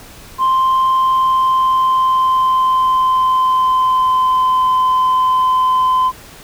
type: tone with pitch glide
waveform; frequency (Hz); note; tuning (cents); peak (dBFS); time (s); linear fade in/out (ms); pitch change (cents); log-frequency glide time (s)
sine; 1046.5 to 1025.6; C6 to C6; 0 to -35; -8; 0.38-6.12; 50; -35; 0.87-4.68
effects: tanh soft clip ceiling -9 dBFS + pink hiss -38 dBFS RMS until 6.43 s